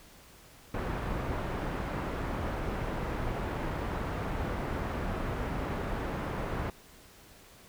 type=low-pass noise; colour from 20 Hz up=pink; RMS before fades=-34 dBFS; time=0.74-6.7 s; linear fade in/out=2 ms; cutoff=1500 Hz; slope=12 dB/octave; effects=pink hiss -55 dBFS RMS until 7.68 s